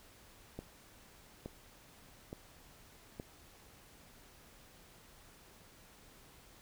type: click train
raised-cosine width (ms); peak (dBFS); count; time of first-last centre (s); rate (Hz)
2; -29; 4; 0.59-3.199; 1.15
effects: pink hiss -60 dBFS RMS until 6.61 s